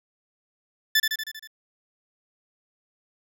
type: tone with echo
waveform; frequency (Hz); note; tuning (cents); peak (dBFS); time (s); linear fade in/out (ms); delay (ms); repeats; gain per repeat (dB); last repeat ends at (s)
20% pulse; 1753; A6; -7; -12; 0.95-1; 5; 79; 6; -4; 1.474
effects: none

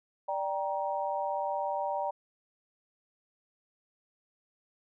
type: chord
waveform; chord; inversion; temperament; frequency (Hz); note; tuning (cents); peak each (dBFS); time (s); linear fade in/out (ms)
sine; G minor; second; just; 588 / 784 / 940.8; D5 / G5 / Bb5; +2 / 0 / +16; -34; 0.28-2.11; 10
effects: none

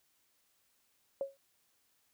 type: tone with exponential decay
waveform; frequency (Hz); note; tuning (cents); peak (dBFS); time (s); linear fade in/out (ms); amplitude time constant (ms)
sine; 549; C#5; -17; -29; 1.21-1.37; 1; 33
effects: white hiss -74 dBFS RMS until 2.13 s

